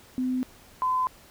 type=tone pair in turn; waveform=sine; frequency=255 / 1020 Hz; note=C4 / C6; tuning=-44 / -44 cents; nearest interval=2 octaves; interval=2400 cents; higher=second; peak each=-24 / -22 dBFS; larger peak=second; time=0.18-0.43 / 0.82-1.07 s; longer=neither; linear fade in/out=0 ms; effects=pink hiss -53 dBFS RMS until 1.3 s